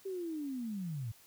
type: linear sweep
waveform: sine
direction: down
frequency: 392.9 to 103.83 Hz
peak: -36 dBFS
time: 0.05-1.12 s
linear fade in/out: 10 ms
effects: white hiss -61 dBFS RMS until 1.26 s